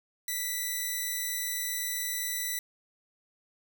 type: tone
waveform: 5% pulse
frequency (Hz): 1975.5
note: B6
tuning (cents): 0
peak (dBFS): -20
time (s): 0.28-2.59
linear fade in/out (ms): 2
effects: none